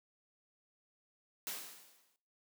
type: noise with exponential decay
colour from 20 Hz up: white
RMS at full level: -39 dBFS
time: 1.47-2.16 s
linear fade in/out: 0 ms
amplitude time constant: 150 ms
effects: noise-tail reverb RT60 0.5 s tail -18 dB re dry + high-pass 200 Hz 12 dB/octave